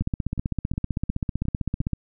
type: two click trains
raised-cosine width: 5 ms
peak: -19 / -12 dBFS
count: 6 / 31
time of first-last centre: 0.02-1.812 / 0.01-1.933 s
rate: 2.79 / 15.6 Hz
effects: none